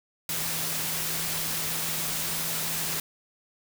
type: tone in noise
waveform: sine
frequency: 162.3 Hz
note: E3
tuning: 27 cents flat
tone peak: -41 dBFS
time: 0.29-3 s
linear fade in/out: 2 ms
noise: white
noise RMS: -30 dBFS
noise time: 0.29-3 s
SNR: -14 dB
effects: none